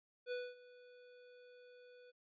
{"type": "tone with ADSR envelope", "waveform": "square", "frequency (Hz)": 493.9, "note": "B4", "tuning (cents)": 0, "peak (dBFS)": -39, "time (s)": [0.26, 2.12], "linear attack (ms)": 57, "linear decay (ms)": 230, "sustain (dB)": -20, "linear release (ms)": 25, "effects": ["resampled to 11025 Hz"]}